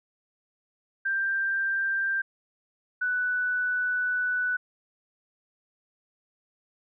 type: tone pair in turn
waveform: sine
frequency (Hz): 1579 / 1488.3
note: G6 / F#6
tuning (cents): +12 / +10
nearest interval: minor second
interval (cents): 102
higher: first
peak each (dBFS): -24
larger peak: neither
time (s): 1.05-2.22 / 3.01-4.57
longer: second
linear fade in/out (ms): 10
effects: none